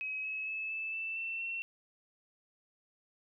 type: tone with pitch steps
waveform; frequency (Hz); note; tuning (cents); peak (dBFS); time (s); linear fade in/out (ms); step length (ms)
sine; 2547 / 2574 / 2601 / 2628 / 2655 / 2683 / 2711; D#7 / E7 / E7 / E7 / E7 / E7 / E7; +40 / -42 / -24 / -6 / +12 / +30 / +48; -35; 0.01-1.62; 0; 230
effects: none